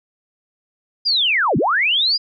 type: linear two-way sweep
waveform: sine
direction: down then up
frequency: 4978 to 114 to 4978 Hz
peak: -14 dBFS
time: 1.05-2.18 s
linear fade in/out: 20 ms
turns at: 1.57 s
effects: none